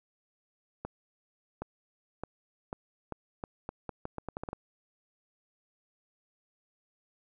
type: accelerating click train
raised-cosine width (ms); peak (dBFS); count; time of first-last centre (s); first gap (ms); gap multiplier
1; -22; 15; 0.85-4.531; 770; 0.8
effects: none